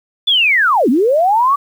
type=linear two-way sweep; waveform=sine; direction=down then up; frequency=3520 to 220 to 1165 Hz; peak=-9 dBFS; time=0.27-1.56 s; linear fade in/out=10 ms; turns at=0.89 s; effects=7-bit